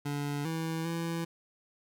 25% pulse tone with pitch steps, 144.2 / 162.5 / 166.8 Hz, D3 / E3 / E3, -31 / -24 / +21 cents, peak -28 dBFS, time 0.05-1.25 s, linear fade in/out 10 ms, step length 400 ms, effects none

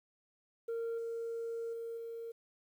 sine tone with level steps, 460.8 Hz, A#4, 20 cents flat, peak -32 / -35 / -38 / -40 dBFS, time 0.68-2.32 s, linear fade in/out 10 ms, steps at 0.98 / 1.73 / 1.97 s, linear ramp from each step 5 ms, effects tanh soft clip ceiling -34 dBFS + 11-bit

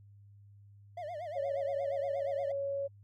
triangle tone with vibrato, 649 Hz, E5, 27 cents flat, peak -36 dBFS, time 0.97-2.52 s, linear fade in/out 5 ms, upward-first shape sine, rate 8.5 Hz, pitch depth 180 cents each way
sine tone, 556 Hz, C#5, 5 cents sharp, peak -32 dBFS, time 1.35-2.88 s, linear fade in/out 20 ms
effects added 101 Hz sine -54 dBFS peak until 3.03 s + Opus 48 kbps

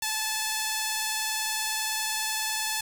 5% pulse tone with vibrato, 870 Hz, A5, 20 cents flat, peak -15 dBFS, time 0.02-2.81 s, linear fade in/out 5 ms, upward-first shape square, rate 20 Hz, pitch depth 23 cents each way, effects 7-bit

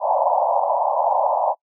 white band-pass noise, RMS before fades -19 dBFS, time 0-1.55 s, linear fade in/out 50 ms, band 560 to 980 Hz, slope 96 dB/octave, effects noise-tail reverb RT60 0.1 s tail -25 dB re dry

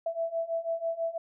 sine beating tone pair, 659.3 / 665.4 Hz, E5 / E5, 0 / +16 cents, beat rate 6.1 Hz, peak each -33 / -31 dBFS, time 0.06-1.18 s, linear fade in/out 5 ms, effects none

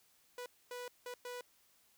sawtooth tone bursts at uneven times, 491.7 Hz, B4, 8 cents flat, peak -39 dBFS, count 4, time 0.38-0.46 / 0.71-0.88 / 1.06-1.14 / 1.25-1.41 s, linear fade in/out 2 ms, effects white hiss -70 dBFS RMS until 1.97 s

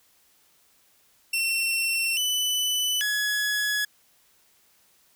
sawtooth tone with pitch steps, 2709 / 2992 / 1687 Hz, E7 / F#7 / G#6, +47 / +19 / +27 cents, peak -20 dBFS, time 1.33-3.85 s, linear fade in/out 5 ms, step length 840 ms, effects white hiss -62 dBFS RMS until 5.15 s

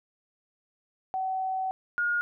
sine tone pair in turn, 757 / 1429 Hz, F#5 / F6, +39 / +39 cents, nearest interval major seventh, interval 1100 cents, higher second, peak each -27 / -24 dBFS, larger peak second, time 1.14-1.71 / 1.98-2.21 s, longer first, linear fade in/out 0 ms, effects none

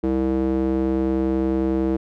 square tone with band-pass filter, 65.41 Hz, C2, in tune, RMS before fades -21 dBFS, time 0.03-1.97 s, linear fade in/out 10 ms, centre 350 Hz, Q 2.6, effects none

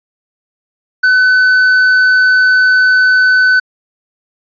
sine tone with tanh clipping, 1508 Hz, F#6, 32 cents sharp, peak -7 dBFS, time 1.03-3.6 s, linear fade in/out 10 ms, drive 6 dB, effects resampled to 11025 Hz

